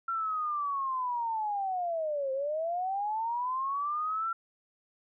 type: linear two-way sweep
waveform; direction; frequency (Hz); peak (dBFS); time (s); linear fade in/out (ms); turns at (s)
sine; down then up; 1364 to 523.3 to 1364; -29; 0.08-4.33; 5; 2.32
effects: none